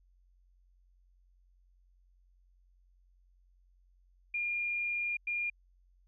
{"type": "tone bursts at uneven times", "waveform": "sine", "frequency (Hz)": 2412, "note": "D7", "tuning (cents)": 46, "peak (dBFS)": -31, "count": 2, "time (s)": [[4.34, 5.17], [5.27, 5.5]], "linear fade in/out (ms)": 5, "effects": ["added 45 Hz sine -63 dBFS peak until 6.07 s"]}